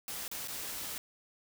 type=noise with dropouts; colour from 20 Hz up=white; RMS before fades=-40 dBFS; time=0.08-0.98 s; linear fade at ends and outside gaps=1 ms; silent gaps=0.28-0.314 / 0.475-0.482 s; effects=none